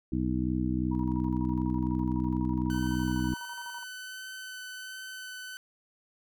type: harmonic tone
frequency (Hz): 62.8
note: B1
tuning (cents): +30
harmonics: 1 / 2 / 3 / 4 / 5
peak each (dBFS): -34 / -34 / -33 / -32 / -32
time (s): 0.12-3.34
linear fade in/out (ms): 5
type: tone with tremolo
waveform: sine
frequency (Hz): 956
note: A#5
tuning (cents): +43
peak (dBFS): -39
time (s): 0.91-3.84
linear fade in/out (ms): 10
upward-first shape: square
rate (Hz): 12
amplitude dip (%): 70
type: tone with vibrato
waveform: sawtooth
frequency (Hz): 1516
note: F#6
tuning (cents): +42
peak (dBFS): -36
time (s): 2.7-5.57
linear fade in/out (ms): 0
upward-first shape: sine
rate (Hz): 1.4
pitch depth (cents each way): 10
effects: none